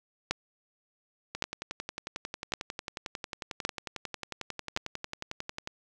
two click trains, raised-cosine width 0.2 ms, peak -18 / -10 dBFS, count 49 / 5, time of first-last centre 1.35-5.674 / 0.31-4.764 s, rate 11.1 / 0.898 Hz, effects none

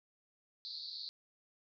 white band-pass noise, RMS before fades -45 dBFS, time 0.65-1.09 s, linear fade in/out 0 ms, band 4000 to 4600 Hz, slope 96 dB/octave, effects none

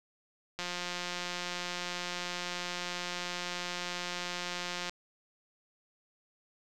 click train, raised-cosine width 0.2 ms, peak -19 dBFS, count 763, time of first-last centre 0.59-4.895 s, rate 177 Hz, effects none

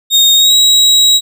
35% pulse tone with pitch glide, 3707 to 3842 Hz, A#7 to B7, -10 to -48 cents, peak -4 dBFS, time 0.1-1.21 s, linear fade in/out 50 ms, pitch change +62 cents, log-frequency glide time 0.35-0.54 s, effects none

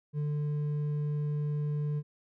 sine tone with hard clipping, 148.1 Hz, D3, 15 cents sharp, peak -30 dBFS, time 0.13-2.03 s, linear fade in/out 50 ms, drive 4 dB, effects none

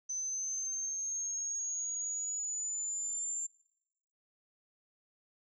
sine exponential sweep, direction up, 6100 to 7300 Hz, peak -34 dBFS, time 0.09-3.47 s, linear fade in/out 10 ms, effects noise-tail reverb RT60 0.9 s tail -24 dB re dry

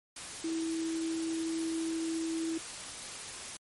sine tone in noise, 326 Hz, E4, 19 cents flat, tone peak -31 dBFS, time 0.44-2.58 s, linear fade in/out 5 ms, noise white, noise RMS -42 dBFS, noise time 0.16-3.57 s, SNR +8 dB, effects MP3 48 kbps

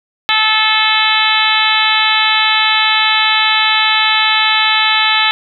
harmonic tone with a mistuned harmonic, 435 Hz, A4, 20 cents flat, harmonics 2 / 3 / 4 / 5 / 6 / 7 / 8 / 9, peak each -18 / -18 / -18 / -18 / -18 / -18 / -18 / -18 dBFS, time 0.29-5.31 s, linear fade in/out 0 ms, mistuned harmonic 7, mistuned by +21 cents, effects none

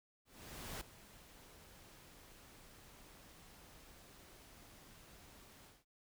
pink noise with ADSR envelope, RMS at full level -45 dBFS, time 0.25-5.85 s, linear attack 560 ms, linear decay 4 ms, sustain -15 dB, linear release 190 ms, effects none

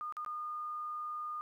sine tone with dropouts, 1220 Hz, D#6, 34 cents flat, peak -37 dBFS, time 0.01-1.41 s, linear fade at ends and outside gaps 0 ms, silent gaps 0.124-0.168 / 0.248-0.262 s, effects 12-bit

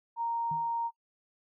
sine tone, 930 Hz, A#5, 4 cents flat, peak -29 dBFS, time 0.16-0.91 s, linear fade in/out 50 ms
sine tone with exponential decay, 156.5 Hz, D#3, 10 cents sharp, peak -36 dBFS, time 0.51-0.74 s, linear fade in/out 5 ms, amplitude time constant 49 ms
effects noise-tail reverb RT60 0.1 s tail -24 dB re dry

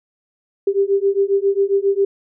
sine beating tone pair, 392 / 399.4 Hz, G4 / G4, 0 / +32 cents, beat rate 7.4 Hz, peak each -17 dBFS, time 0.67-2.05 s, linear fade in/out 5 ms, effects none

